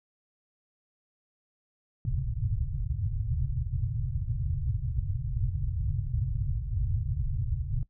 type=low-pass noise; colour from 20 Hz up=white; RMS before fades=-30 dBFS; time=2.05-7.83 s; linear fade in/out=2 ms; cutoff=140 Hz; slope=96 dB/octave; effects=noise-tail reverb RT60 0.1 s tail -18 dB re dry